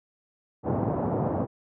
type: band-pass noise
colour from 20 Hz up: pink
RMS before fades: -27 dBFS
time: 0.63-1.47 s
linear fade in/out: 50 ms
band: 100 to 860 Hz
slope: 24 dB/octave
effects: none